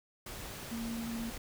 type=tone in noise; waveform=sine; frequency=230 Hz; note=A#3; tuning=23 cents flat; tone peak=-36 dBFS; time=0.71-1.3 s; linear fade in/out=5 ms; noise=pink; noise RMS=-44 dBFS; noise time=0.26-1.38 s; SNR=+5 dB; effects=none